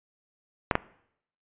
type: clicks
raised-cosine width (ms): 0.5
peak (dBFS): -6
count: 2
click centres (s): 0.712 / 0.754
effects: noise-tail reverb RT60 0.7 s tail -20 dB re dry + resampled to 8000 Hz